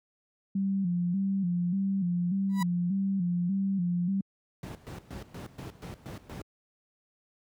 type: tone with vibrato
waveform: sine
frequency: 185 Hz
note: F#3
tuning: in tune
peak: -25 dBFS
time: 0.55-4.21 s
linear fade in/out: 5 ms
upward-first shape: square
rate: 1.7 Hz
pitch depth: 91 cents each way
type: tone with exponential growth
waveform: 35% pulse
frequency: 980 Hz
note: B5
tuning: 14 cents flat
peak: -26 dBFS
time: 2.49-2.63 s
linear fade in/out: 5 ms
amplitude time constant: 30 ms
type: noise with tremolo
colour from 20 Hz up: brown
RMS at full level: -35 dBFS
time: 4.63-6.42 s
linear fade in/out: 2 ms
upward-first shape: square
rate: 4.2 Hz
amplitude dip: 80%
effects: high-pass 100 Hz 12 dB/octave